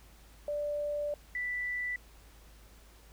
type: tone pair in turn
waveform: sine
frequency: 587.3 / 1975.4 Hz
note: D5 / B6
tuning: 0 / 0 cents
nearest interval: octave + major sixth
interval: 2100 cents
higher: second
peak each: -31 / -32 dBFS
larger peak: first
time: 0.48-1.14 / 1.35-1.96 s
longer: first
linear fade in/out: 2 ms
effects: added 53 Hz sine -55 dBFS peak until 3.12 s + pink hiss -60 dBFS RMS until 3.12 s